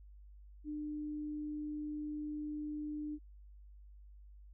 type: tone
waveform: sine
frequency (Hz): 300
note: D4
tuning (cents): +37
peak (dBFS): -38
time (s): 0.64-3.19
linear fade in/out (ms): 50
effects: added 50 Hz sine -53 dBFS peak until 4.53 s